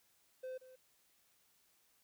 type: tone with echo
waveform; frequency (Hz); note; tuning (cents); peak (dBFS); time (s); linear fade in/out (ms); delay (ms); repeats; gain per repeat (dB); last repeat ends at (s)
triangle; 515; C5; -28; -40; 0.43-0.58; 10; 180; 1; -14; 0.76
effects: white hiss -73 dBFS RMS until 2.03 s

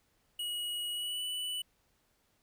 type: tone with pitch glide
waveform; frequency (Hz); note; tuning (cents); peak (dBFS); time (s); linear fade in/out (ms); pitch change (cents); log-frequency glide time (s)
square; 2906 to 2972; F#7 to F#7; -32 to +7; -35; 0.39-1.62; 5; +39; 0.92-1.23
effects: pink hiss -73 dBFS RMS until 2.42 s

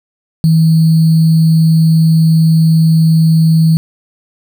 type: tone with sample-and-hold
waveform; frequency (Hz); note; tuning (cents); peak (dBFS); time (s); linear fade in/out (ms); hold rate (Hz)
sine; 161.3; E3; -37; -5; 0.44-3.77; 0; 4410
effects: none

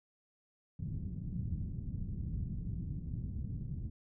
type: low-pass noise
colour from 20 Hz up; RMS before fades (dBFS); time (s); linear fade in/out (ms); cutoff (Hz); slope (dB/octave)
white; -39; 0.79-3.9; 5; 170; 24
effects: none

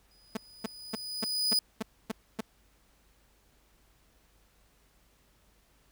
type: tone with exponential growth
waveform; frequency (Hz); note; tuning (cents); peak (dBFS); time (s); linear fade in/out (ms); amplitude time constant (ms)
40% pulse; 4967; D#8; -4; -22; 0.11-1.59; 2; 320
type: tone bursts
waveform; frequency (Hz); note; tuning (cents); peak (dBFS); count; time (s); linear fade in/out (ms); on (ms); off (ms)
sawtooth; 220; A3; 0; -26; 8; 0.35-2.408; 5; 21; 270
effects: added 50 Hz sine -67 dBFS peak until 5.91 s + pink hiss -67 dBFS RMS until 5.91 s

